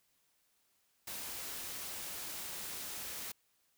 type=noise; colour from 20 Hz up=white; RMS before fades=-43 dBFS; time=1.07-3.32 s; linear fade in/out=5 ms; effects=white hiss -75 dBFS RMS until 3.77 s